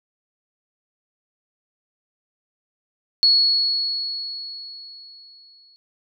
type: tone with exponential decay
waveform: sine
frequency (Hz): 4363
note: C#8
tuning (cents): -28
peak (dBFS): -11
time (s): 3.23-5.76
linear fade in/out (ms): 0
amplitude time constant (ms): 550
effects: none